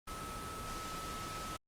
sine tone in noise, 1298 Hz, E6, 27 cents flat, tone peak -44 dBFS, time 0.07-1.57 s, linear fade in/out 10 ms, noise pink, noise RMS -44 dBFS, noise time 0.07-1.57 s, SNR -3 dB, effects low-pass 11000 Hz 12 dB/octave + Opus 32 kbps

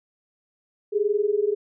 sine tone pair together, 402.2 / 423.3 Hz, G4 / G#4, +44 / +33 cents, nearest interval minor second, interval 89 cents, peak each -23 / -22 dBFS, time 0.92-1.55 s, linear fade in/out 20 ms, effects none

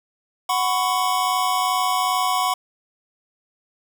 square chord, F# suspended fourth, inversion none, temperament equal with one note detuned, 740 / 1006.2 / 1108.7 Hz, F#5 / B5 / C#6, 0 / +32 / 0 cents, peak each -24 dBFS, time 0.49-2.54 s, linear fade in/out 5 ms, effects none

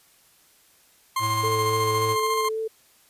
40% pulse tone with tremolo, 1056 Hz, C6, 16 cents sharp, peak -21 dBFS, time 1.16-2.49 s, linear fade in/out 5 ms, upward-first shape square, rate 14 Hz, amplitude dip 30%
square tone, 110 Hz, A2, in tune, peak -29 dBFS, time 1.19-2.17 s, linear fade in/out 50 ms
sine tone with vibrato, 440 Hz, A4, in tune, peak -25 dBFS, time 1.43-2.68 s, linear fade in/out 10 ms, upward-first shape triangle, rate 3.6 Hz, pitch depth 18 cents each way
effects white hiss -58 dBFS RMS until 3.09 s + resampled to 32000 Hz

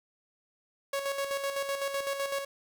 sawtooth tone with tremolo, 554.4 Hz, C#5, in tune, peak -25 dBFS, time 0.93-2.45 s, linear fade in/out 5 ms, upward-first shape square, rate 7.9 Hz, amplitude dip 50%, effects none

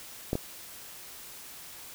clicks, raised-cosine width 2 ms, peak -14 / -16 dBFS, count 2, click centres 0.331 / 0.354 s, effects white hiss -46 dBFS RMS until 1.94 s

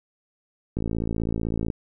click train, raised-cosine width 3 ms, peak -14 dBFS, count 53, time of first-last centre 0.77-1.702 s, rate 55.8 Hz, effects none

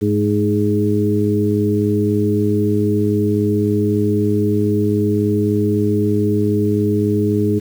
harmonic tone with a mistuned harmonic, 103.83 Hz, G#2, in tune, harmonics 1 / 2 / 3 / 4, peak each -19 / -19 / -19 / -19 dBFS, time 0.01-7.6 s, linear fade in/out 20 ms, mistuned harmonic 2, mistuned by +27 cents, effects 7-bit

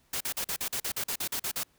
white noise bursts, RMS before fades -32 dBFS, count 13, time 0.13-1.634 s, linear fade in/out 5 ms, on 76 ms, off 43 ms, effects pink hiss -67 dBFS RMS until 1.78 s

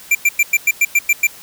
square tone bursts, 2359 Hz, D7, 7 cents sharp, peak -10 dBFS, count 9, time 0.11-1.27 s, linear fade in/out 5 ms, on 40 ms, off 100 ms, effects white hiss -39 dBFS RMS until 1.42 s

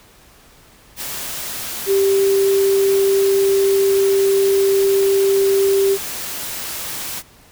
sine tone in noise, 392 Hz, G4, in tune, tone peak -12 dBFS, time 1.86-5.98 s, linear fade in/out 50 ms, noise white, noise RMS -27 dBFS, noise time 0.96-7.23 s, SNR +12 dB, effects pink hiss -48 dBFS RMS until 7.51 s

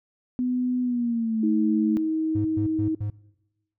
sine tone with pitch glide, 250 to 218.9 Hz, B3 to A3, +21 to -9 cents, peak -22 dBFS, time 0.39-1.97 s, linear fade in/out 0 ms, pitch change -230 cents, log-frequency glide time 0.82-1.42 s
sine tone, 317 Hz, D#4, 32 cents sharp, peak -22 dBFS, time 1.43-2.95 s, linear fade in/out 5 ms
triangle tone bursts, 103.9 Hz, G#2, 1 cent sharp, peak -23 dBFS, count 4, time 2.35-3.102 s, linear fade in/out 5 ms, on 98 ms, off 120 ms
effects noise-tail reverb RT60 1.0 s tail -22 dB re dry

